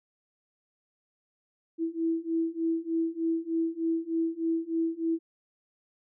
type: beating tone pair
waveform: sine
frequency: 326.9 / 330.2 Hz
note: E4 / E4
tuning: -14 / +3 cents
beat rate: 3.3 Hz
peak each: -30 / -29 dBFS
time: 1.78-5.19 s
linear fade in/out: 50 ms
effects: none